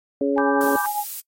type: harmonic tone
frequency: 139.7 Hz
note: C#3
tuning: 14 cents sharp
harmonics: 2 / 3 / 4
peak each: -21 / -23 / -24 dBFS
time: 0.21-0.76 s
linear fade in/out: 2 ms
type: tone with tremolo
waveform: sine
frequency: 830 Hz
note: G#5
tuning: 1 cent flat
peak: -21 dBFS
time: 0.36-1.04 s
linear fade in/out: 10 ms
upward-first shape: sine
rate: 10 Hz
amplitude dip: 60%
type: chord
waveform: sine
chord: G major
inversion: first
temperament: equal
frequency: 987.8 / 1174.7 / 1568 Hz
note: B5 / D6 / G6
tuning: 0 / 0 / 0 cents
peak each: -30 / -27 / -26 dBFS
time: 0.38-0.86 s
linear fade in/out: 0 ms
type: noise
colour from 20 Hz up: violet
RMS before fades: -30 dBFS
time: 0.61-1.2 s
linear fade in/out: 0 ms
effects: noise-tail reverb RT60 0.1 s tail -23 dB re dry + AAC 48 kbps